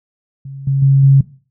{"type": "tone with level steps", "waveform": "sine", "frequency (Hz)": 136.8, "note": "C#3", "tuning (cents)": -23, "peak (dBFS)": [-26, -11, -6, -4], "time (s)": [0.45, 1.21], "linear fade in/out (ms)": 5, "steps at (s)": [0.67, 0.82, 1.03], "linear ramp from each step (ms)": 5, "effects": ["noise-tail reverb RT60 0.4 s tail -19 dB re dry"]}